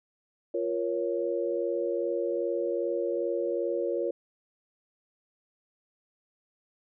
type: chord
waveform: sine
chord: Bb minor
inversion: second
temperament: equal with one note detuned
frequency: 349.2 / 471.9 / 554.4 Hz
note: F4 / Bb4 / Db5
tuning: 0 / +21 / 0 cents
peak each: -31 dBFS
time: 0.54-4.11 s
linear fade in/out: 5 ms
effects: none